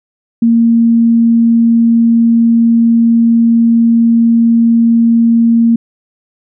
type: tone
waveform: sine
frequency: 231.1 Hz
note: A#3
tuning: 15 cents flat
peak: -5 dBFS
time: 0.42-5.76 s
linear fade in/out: 5 ms
effects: none